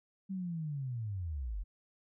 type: linear sweep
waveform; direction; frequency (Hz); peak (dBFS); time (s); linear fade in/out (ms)
sine; down; 196 to 41.2; -35; 0.29-1.64; 20
effects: none